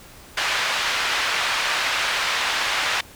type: band-pass noise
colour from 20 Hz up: pink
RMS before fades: -23 dBFS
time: 0.37-3.01 s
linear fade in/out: 5 ms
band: 1200 to 3900 Hz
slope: 12 dB/octave
effects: pink hiss -45 dBFS RMS until 3.15 s